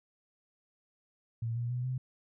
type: tone with pitch steps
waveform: sine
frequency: 115 / 119.33 / 123.82 / 128.49 Hz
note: A#2 / A#2 / B2 / C3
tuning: -23 / +41 / +5 / -31 cents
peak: -31 dBFS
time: 1.42-1.98 s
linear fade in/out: 5 ms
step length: 140 ms
effects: none